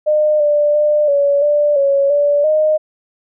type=tone with pitch steps; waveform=sine; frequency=607 / 590 / 598 / 567 / 589 / 556 / 579 / 617 Hz; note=D#5 / D5 / D5 / C#5 / D5 / C#5 / D5 / D#5; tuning=-43 / +8 / +31 / +39 / +5 / +5 / -25 / -15 cents; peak=-10 dBFS; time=0.06-2.78 s; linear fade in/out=20 ms; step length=340 ms; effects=none